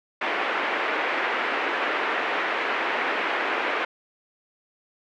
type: band-pass noise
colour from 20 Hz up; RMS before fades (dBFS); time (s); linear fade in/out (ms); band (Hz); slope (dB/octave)
white; -26; 0.21-3.85; 5; 310 to 2300; 24
effects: none